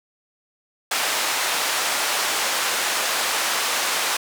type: band-pass noise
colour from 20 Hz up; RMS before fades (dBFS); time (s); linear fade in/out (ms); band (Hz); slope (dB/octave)
pink; -23; 0.91-4.17; 5; 780 to 11000; 12
effects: none